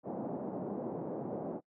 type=band-pass noise; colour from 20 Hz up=pink; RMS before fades=-39 dBFS; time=0.03-1.61 s; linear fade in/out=50 ms; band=170 to 730 Hz; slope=24 dB/octave; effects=noise-tail reverb RT60 0.1 s tail -24 dB re dry